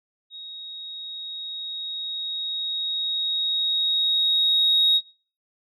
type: tone with level ramp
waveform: sine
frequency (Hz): 3769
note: A#7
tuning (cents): +18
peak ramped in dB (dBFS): -36 to -14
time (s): 0.3-5.01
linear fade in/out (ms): 50
effects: noise-tail reverb RT60 0.4 s tail -22 dB re dry + tanh soft clip ceiling -10 dBFS